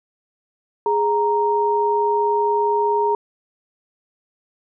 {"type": "tone pair together", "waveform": "sine", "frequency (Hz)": [415.3, 932.3], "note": ["G#4", "A#5"], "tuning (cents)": [0, 0], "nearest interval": "octave + major second", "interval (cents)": 1400, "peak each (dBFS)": [-19, -18], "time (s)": [0.86, 3.15], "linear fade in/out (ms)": 2, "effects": []}